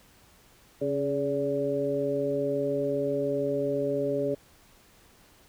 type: tone cluster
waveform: sine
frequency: 139.5 / 277.7 / 418.2 / 573 Hz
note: C#3 / C#4 / G#4 / D5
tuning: +11 / +3 / +12 / -43 cents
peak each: -37 / -32 / -29 / -29 dBFS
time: 0.81-4.35 s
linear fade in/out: 10 ms
effects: pink hiss -58 dBFS RMS until 5.48 s